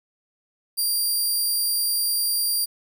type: tone with amplitude modulation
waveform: 10% pulse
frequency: 4750 Hz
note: D8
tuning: 19 cents sharp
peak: -13 dBFS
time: 0.77-2.66 s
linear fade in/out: 20 ms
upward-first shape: sine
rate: 193 Hz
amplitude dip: 25%
effects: none